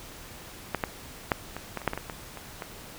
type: clicks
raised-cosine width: 0.5 ms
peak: -11 / -11 / -7 / -19 / -16 / -24 / -8 / -15 / -17 / -20 / -24 / -19 dBFS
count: 12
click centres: 0.747 / 0.838 / 1.318 / 1.566 / 1.773 / 1.817 / 1.877 / 1.934 / 1.976 / 2.098 / 2.373 / 2.622 s
effects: pink hiss -45 dBFS RMS until 2.98 s